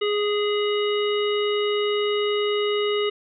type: harmonic tone with a mistuned harmonic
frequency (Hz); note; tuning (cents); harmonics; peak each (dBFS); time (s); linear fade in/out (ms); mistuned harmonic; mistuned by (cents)
415.3; G#4; 0; 1 / 3 / 5 / 7 / 9; -21 / -31 / -33 / -30 / -35; 0.01-3.1; 10; 5; -21
effects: none